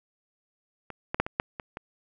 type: clicks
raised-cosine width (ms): 0.5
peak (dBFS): -23 / -13 / -7 / -18 / -8 / -20 / -21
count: 7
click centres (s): 0.903 / 1.145 / 1.2 / 1.265 / 1.399 / 1.598 / 1.771
effects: none